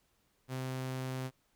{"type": "tone", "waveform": "sawtooth", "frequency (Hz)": 130, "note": "C3", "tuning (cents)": -11, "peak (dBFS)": -32, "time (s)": [0.48, 1.31], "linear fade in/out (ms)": 50, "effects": ["pink hiss -74 dBFS RMS until 1.55 s"]}